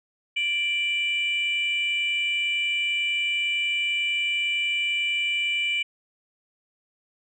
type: tone pair together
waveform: sine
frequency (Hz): 2349 / 2960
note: D7 / F#7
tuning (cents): 0 / 0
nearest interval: major third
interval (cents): 400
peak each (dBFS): -23 / -26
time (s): 0.36-5.83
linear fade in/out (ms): 10
effects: tanh soft clip ceiling -17 dBFS